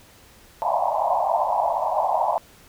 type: band-pass noise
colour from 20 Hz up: white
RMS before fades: -22 dBFS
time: 0.62-2.38 s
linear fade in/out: 0 ms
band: 590 to 1000 Hz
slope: 96 dB/octave
effects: pink hiss -51 dBFS RMS until 2.68 s